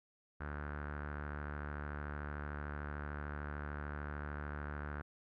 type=tone with low-pass filter; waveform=sawtooth; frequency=73.42 Hz; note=D2; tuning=in tune; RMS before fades=-43 dBFS; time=0.4-5.02 s; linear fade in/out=10 ms; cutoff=1500 Hz; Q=5.3; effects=none